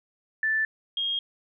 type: tone pair in turn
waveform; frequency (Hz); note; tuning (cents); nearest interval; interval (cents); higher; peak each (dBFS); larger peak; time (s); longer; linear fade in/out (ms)
sine; 1760 / 3248; A6 / G#7; 0 / -39; major seventh; 1061; second; -22 / -25; first; 0.43-0.65 / 0.97-1.19; neither; 2
effects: none